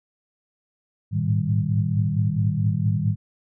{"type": "tone cluster", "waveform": "sine", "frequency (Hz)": [104.5, 109, 119.2, 155.2, 194.8], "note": ["G#2", "A2", "A#2", "D#3", "G3"], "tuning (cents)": [11, -16, 39, -4, -11], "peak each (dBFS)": [-25, -24, -30, -24, -28], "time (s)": [1.11, 3.16], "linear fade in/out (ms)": 50, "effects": []}